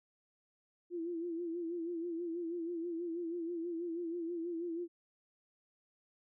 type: tone with vibrato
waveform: sine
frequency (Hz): 339.2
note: E4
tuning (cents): +50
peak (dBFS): -36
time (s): 0.9-4.88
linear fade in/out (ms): 50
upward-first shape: sine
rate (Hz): 6.2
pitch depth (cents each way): 70
effects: none